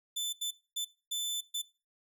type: tone bursts at uneven times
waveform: sawtooth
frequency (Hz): 3520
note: A7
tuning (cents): 0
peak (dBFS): -29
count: 5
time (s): 0.16-0.33 / 0.41-0.51 / 0.76-0.85 / 1.11-1.41 / 1.54-1.62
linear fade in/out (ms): 10
effects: noise-tail reverb RT60 0.3 s tail -19 dB re dry